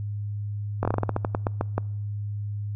slowing click train, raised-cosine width 1 ms, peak -10 dBFS, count 14, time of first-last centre 0.83-1.78 s, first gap 21 ms, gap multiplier 1.19, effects noise-tail reverb RT60 0.9 s tail -26 dB re dry + added 103 Hz sine -28 dBFS peak until 2.75 s

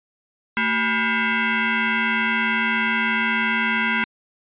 sine tone with frequency modulation, 224.2 Hz, A3, 33 cents sharp, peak -18 dBFS, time 0.57-4.04 s, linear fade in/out 0 ms, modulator 603 Hz, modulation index 4.1, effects resampled to 8000 Hz

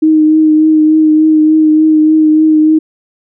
sine tone with vibrato, 311.1 Hz, D#4, in tune, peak -4 dBFS, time 0.02-2.79 s, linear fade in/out 10 ms, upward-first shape triangle, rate 3.4 Hz, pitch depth 23 cents each way, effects none

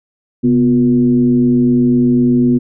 sine tone with frequency modulation, 246 Hz, B3, 7 cents flat, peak -8 dBFS, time 0.43-2.59 s, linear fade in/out 20 ms, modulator 112 Hz, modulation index 0.64, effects none

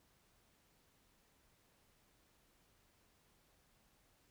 silence, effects pink hiss -73 dBFS RMS until 4.3 s

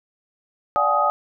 sine tone cluster, 584 / 712 / 765 / 845 / 1253 Hz, D5 / F5 / G5 / G#5 / D#6, -10 / +33 / -42 / +30 / +12 cents, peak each -24 / -27 / -25 / -23 / -19 dBFS, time 0.76-1.1 s, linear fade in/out 0 ms, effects none

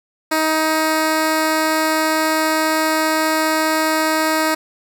10% pulse tone, 314.9 Hz, D#4, 21 cents sharp, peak -7 dBFS, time 0.31-4.55 s, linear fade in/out 10 ms, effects none

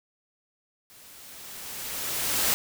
white noise with level ramp, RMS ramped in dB -52 to -23 dBFS, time 0.9-2.54 s, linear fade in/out 0 ms, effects none

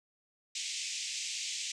white band-pass noise, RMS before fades -38 dBFS, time 0.55-1.72 s, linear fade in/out 5 ms, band 2200 to 7700 Hz, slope 48 dB/octave, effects none

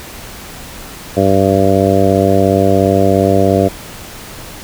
harmonic tone, 97.1 Hz, G2, 16 cents flat, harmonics 1 / 2 / 3 / 4 / 5 / 6 / 7, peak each -16 / -16 / -16 / -16 / -16 / -16 / -16 dBFS, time 1.16-3.69 s, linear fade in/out 20 ms, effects pink hiss -31 dBFS RMS until 4.63 s

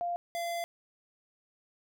sine / square tone pair in turn, 697 / 685 Hz, F5 / F5, -4 / -34 cents, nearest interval unison, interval 30 cents, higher first, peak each -30 / -33 dBFS, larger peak first, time 0.01-0.16 / 0.35-0.64 s, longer second, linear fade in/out 0 ms, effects none

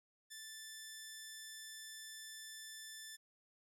10% pulse tone, 1760 Hz, A6, in tune, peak -40 dBFS, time 0.3-3.17 s, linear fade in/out 20 ms, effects none

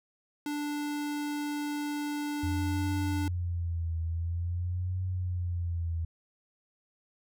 square tone, 293.7 Hz, D4, in tune, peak -32 dBFS, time 0.46-3.28 s, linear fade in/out 2 ms
sine tone with vibrato, 87.1 Hz, F2, 4 cents flat, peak -29 dBFS, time 2.43-6.05 s, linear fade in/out 5 ms, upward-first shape triangle, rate 0.48 Hz, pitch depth 110 cents each way
effects none

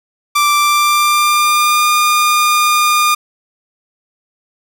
sawtooth tone with pitch glide, 1174.7 to 1211.2 Hz, D6 to D#6, 0 to -47 cents, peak -6 dBFS, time 0.35-3.15 s, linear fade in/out 10 ms, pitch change +53 cents, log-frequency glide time 0.56-1.9 s, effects none

